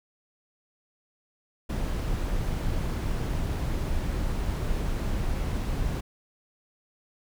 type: noise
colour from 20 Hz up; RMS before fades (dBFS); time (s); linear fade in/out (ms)
brown; -28; 1.69-6.01; 10
effects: none